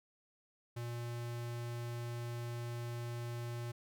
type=tone; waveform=square; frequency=119 Hz; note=A#2; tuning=36 cents sharp; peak=-40 dBFS; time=0.76-3.72 s; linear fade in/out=10 ms; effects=none